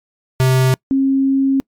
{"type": "tone pair in turn", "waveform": ["square", "sine"], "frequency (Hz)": [130, 270.1], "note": ["C3", "C#4"], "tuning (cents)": [-11, -45], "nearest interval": "octave + minor second", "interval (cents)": 1266, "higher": "second", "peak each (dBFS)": -11, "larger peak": "neither", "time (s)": [[0.4, 0.74], [0.91, 1.6]], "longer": "second", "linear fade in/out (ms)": 0, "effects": ["noise-tail reverb RT60 0.1 s tail -26 dB re dry", "MP3 96 kbps"]}